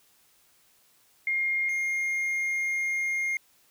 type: tone pair in turn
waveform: sine / triangle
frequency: 2128 / 2128 Hz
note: C7 / C7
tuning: +29 / +29 cents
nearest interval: unison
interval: 0 cents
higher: neither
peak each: -24 dBFS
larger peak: neither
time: 1.27-1.69 / 1.69-3.37 s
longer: second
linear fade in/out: 2 ms
effects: white hiss -63 dBFS RMS until 3.7 s